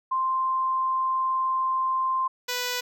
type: tone pair in turn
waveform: sine / 5% pulse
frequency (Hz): 1046.5 / 493.9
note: C6 / B4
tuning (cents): 0 / 0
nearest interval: octave + minor second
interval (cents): 1300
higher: first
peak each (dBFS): -22 / -15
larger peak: second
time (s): 0.11-2.28 / 2.48-2.81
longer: first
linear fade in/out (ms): 10
effects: none